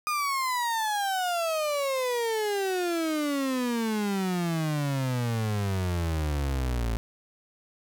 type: exponential sweep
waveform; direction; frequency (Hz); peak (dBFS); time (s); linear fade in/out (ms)
35% pulse; down; 1232 to 55; -24; 0.07-6.97; 0
effects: none